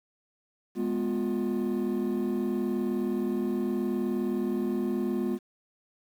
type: chord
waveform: triangle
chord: F diminished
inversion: first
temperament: equal with one note detuned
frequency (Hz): 207.7 / 246.9 / 354.7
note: Ab3 / Cb4 / F4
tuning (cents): 0 / 0 / +27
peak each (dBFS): -28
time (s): 0.75-5.39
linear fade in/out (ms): 50
effects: tanh soft clip ceiling -19 dBFS + 9-bit